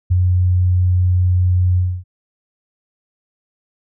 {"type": "tone with ADSR envelope", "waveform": "sine", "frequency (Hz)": 90.5, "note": "F#2", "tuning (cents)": -38, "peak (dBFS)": -9, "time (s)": [0.1, 2.04], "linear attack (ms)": 18, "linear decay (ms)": 22, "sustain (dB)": -2, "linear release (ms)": 270, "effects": []}